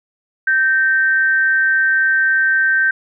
sine tone pair together, 1555.6 / 1832 Hz, G6 / A#6, -14 / -31 cents, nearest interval minor third, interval 283 cents, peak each -12 / -21 dBFS, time 0.47-2.91 s, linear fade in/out 5 ms, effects none

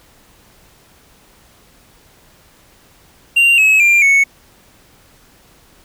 triangle tone with pitch steps, 2771 / 2571 / 2385 / 2212 Hz, F7 / E7 / D7 / C#7, -14 / -44 / +26 / -4 cents, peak -6 dBFS, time 3.36-4.24 s, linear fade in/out 10 ms, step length 220 ms, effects pink hiss -49 dBFS RMS until 5.84 s

